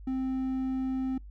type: tone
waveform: triangle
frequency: 261.6 Hz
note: C4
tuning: in tune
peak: -26 dBFS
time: 0.07-1.18 s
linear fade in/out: 5 ms
effects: noise-tail reverb RT60 0.2 s tail -26 dB re dry + added 50 Hz sine -43 dBFS peak until 1.3 s